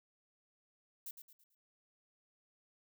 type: noise with echo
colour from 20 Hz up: violet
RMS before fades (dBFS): -45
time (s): 1.06-1.11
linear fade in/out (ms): 5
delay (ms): 110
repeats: 4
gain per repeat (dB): -8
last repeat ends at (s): 1.55
effects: none